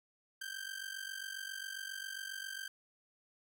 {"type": "ring-modulated tone", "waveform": "sawtooth", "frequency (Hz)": 1568, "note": "G6", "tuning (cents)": 0, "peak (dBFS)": -35, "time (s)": [0.41, 2.68], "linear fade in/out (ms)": 5, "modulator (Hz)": 23.7, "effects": []}